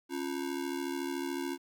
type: ring-modulated tone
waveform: square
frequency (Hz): 311.1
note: D#4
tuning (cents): 0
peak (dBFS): -31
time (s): 0.09-1.58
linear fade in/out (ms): 50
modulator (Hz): 36.9
effects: 11-bit